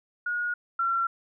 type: tone pair in turn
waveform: sine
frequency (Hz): 1443 / 1362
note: F#6 / F6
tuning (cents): -44 / -44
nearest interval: minor second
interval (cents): 100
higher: first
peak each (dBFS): -26 / -23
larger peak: second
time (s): 0.26-0.54 / 0.79-1.07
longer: neither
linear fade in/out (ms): 5
effects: none